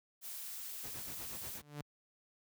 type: noise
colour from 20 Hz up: blue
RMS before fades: -45 dBFS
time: 0.21-1.61 s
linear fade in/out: 50 ms
type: noise with tremolo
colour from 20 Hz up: pink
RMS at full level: -48 dBFS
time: 0.83-1.62 s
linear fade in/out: 10 ms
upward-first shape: triangle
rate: 8.3 Hz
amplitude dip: 90%
type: tone with exponential growth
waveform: sawtooth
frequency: 146.83 Hz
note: D3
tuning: in tune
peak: -35 dBFS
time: 1.53-1.81 s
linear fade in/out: 0 ms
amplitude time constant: 60 ms
effects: high-pass 60 Hz 12 dB/octave

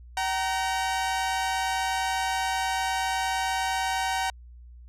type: tone pair together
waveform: sawtooth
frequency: 763.5 / 932.3 Hz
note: G5 / A#5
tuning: -46 / 0 cents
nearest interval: minor third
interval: 346 cents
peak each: -23 / -26 dBFS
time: 0.17-4.3 s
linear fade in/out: 2 ms
effects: added 60 Hz sine -44 dBFS peak until 4.88 s + low-pass 10000 Hz 12 dB/octave

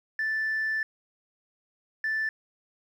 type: tone pair in turn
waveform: sine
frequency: 1760 / 1760 Hz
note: A6 / A6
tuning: 0 / 0 cents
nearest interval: unison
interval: 0 cents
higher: neither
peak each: -24 dBFS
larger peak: neither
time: 0.19-0.83 / 2.04-2.29 s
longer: first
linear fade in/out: 2 ms
effects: tanh soft clip ceiling -23 dBFS + 10-bit

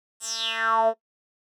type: tone with band-pass filter sweep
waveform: 10% pulse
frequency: 225.3 Hz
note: A3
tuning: 41 cents sharp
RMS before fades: -24 dBFS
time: 0.2-0.94 s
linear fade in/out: 50 ms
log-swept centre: 8800 to 510 Hz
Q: 6.1
effects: noise-tail reverb RT60 0.1 s tail -17 dB re dry

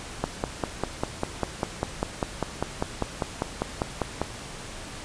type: click train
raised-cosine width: 1 ms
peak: -10 dBFS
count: 21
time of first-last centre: 0.24-4.216 s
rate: 5.03 Hz
effects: pink hiss -39 dBFS RMS until 5.04 s + resampled to 22050 Hz

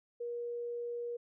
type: tone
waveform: sine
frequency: 476.5 Hz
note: A#4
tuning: 38 cents sharp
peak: -36 dBFS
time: 0.2-1.17 s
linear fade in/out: 10 ms
effects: none

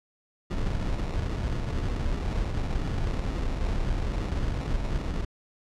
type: noise with sample-and-hold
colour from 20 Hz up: brown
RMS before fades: -28 dBFS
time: 0.5-5.25 s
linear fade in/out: 10 ms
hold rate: 1575 Hz
effects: low-pass 6000 Hz 12 dB/octave

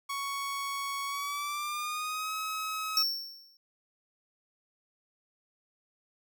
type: tone with pitch glide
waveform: sawtooth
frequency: 1113 to 1278.5 Hz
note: C#6 to D#6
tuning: +7 to +47 cents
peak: -29 dBFS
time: 0.09-3.03 s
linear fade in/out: 10 ms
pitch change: +240 cents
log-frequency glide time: 1.06-2.33 s
type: tone with exponential decay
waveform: square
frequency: 5450 Hz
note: F8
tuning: 43 cents flat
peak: -22 dBFS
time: 2.97-3.57 s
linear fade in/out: 1 ms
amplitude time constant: 130 ms
effects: none

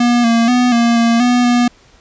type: tone with pitch steps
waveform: square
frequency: 240.5 / 231.1 / 247.4 / 234.3 / 232.2 / 245.3 / 242.5 Hz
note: B3 / A#3 / B3 / A#3 / A#3 / B3 / B3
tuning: -46 / -15 / +3 / +9 / -7 / -12 / -31 cents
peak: -10 dBFS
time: 0-1.68 s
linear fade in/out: 5 ms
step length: 240 ms
effects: pink hiss -48 dBFS RMS until 2 s + resampled to 16000 Hz

